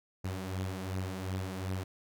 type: beating tone pair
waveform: sawtooth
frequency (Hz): 93.3 / 96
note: F#2 / G2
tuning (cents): +15 / -36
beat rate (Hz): 2.7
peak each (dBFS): -32 / -36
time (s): 0.24-1.84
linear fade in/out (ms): 10
effects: none